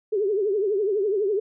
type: tone with vibrato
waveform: sine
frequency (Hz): 406.5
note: G#4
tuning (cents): -37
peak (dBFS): -20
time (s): 0.12-1.4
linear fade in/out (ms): 10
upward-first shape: triangle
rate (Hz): 12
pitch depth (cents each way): 160
effects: none